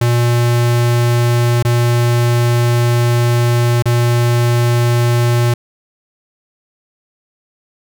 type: tone with dropouts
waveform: square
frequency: 119.7 Hz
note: A#2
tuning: 46 cents sharp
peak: -11 dBFS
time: 0.01-5.54 s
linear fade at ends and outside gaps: 5 ms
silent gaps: 1.627-1.649 / 3.824-3.856 s
effects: none